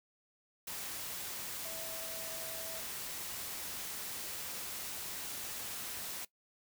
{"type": "tone in noise", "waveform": "sine", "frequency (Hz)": 652, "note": "E5", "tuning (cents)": -19, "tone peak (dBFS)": -48, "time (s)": [1.65, 2.8], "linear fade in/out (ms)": 5, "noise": "white", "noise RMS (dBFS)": -42, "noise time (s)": [0.67, 6.25], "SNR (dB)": -9, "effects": ["noise-tail reverb RT60 0.1 s tail -19 dB re dry"]}